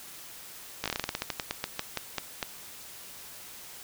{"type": "slowing click train", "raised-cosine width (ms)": 0.2, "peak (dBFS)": -12, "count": 19, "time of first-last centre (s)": [0.84, 2.428], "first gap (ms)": 17, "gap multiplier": 1.17, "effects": ["white hiss -46 dBFS RMS until 3.83 s"]}